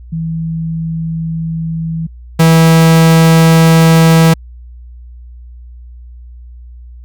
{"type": "tone pair in turn", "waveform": ["sine", "45% pulse"], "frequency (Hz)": [163, 163], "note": ["E3", "E3"], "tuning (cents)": [-19, -19], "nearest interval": "unison", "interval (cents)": 0, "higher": "neither", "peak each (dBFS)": [-15, -4], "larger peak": "second", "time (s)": [[0.12, 2.07], [2.39, 4.34]], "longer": "neither", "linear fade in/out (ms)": 10, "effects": ["added 60 Hz sine -30 dBFS peak until 7.04 s"]}